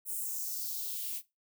violet noise with high-pass filter sweep, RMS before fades -37 dBFS, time 0.05-1.22 s, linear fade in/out 50 ms, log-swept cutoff 9500 to 2400 Hz, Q 2.2, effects noise-tail reverb RT60 0.2 s tail -17 dB re dry

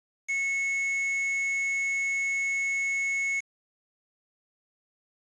triangle tone with quantisation, 2195 Hz, C#7, 18 cents flat, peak -24 dBFS, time 0.28-3.41 s, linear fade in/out 20 ms, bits 6, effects resampled to 22050 Hz

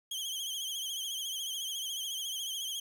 sawtooth tone with vibrato, 3182 Hz, G7, 25 cents sharp, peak -32 dBFS, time 0.11-2.8 s, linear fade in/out 5 ms, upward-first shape triangle, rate 14 Hz, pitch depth 91 cents each way, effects 10-bit

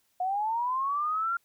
sine linear sweep, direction up, 717 to 1396.9 Hz, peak -26 dBFS, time 0.2-1.37 s, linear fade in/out 5 ms, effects white hiss -71 dBFS RMS until 1.44 s

